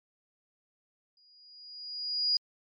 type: tone with exponential growth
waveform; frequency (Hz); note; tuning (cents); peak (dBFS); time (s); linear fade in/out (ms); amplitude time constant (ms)
sine; 4883; D#8; -33; -22; 1.17-2.37; 2; 260
effects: MP3 96 kbps